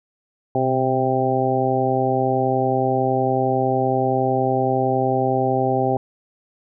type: harmonic tone with a mistuned harmonic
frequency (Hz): 130.81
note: C3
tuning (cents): 0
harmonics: 1 / 2 / 3 / 4 / 5 / 6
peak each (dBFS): -25 / -25 / -23 / -25 / -25 / -22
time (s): 0.55-5.97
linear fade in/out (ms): 2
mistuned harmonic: 1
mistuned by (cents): -48
effects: none